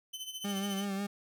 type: tone with tremolo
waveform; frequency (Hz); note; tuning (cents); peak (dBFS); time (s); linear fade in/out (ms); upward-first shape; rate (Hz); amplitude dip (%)
sawtooth; 3050; G7; -48; -34; 0.13-0.85; 10; sine; 14; 70
type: tone with vibrato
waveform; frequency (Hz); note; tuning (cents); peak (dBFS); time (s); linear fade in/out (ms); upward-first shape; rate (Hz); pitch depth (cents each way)
40% pulse; 198.1; G3; +18; -32; 0.44-1.07; 10; sine; 5.5; 41
effects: none